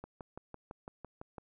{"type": "click train", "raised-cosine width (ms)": 1, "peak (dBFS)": -30, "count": 9, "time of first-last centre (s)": [0.04, 1.382], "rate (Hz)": 5.96, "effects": []}